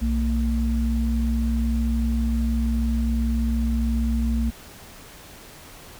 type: tone pair together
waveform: sine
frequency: 61.3 / 228.3 Hz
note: B1 / A#3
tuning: -12 / -36 cents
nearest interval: octave + major seventh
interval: 2276 cents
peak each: -21 / -24 dBFS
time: 0.01-4.51 s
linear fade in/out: 20 ms
effects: pink hiss -44 dBFS RMS until 5.99 s